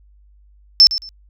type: tone with echo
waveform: sine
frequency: 5300 Hz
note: E8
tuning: 9 cents sharp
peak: -4 dBFS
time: 0.8-0.87 s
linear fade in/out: 0 ms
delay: 110 ms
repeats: 2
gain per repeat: -14 dB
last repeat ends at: 1.09 s
effects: added 50 Hz sine -47 dBFS peak until 1.29 s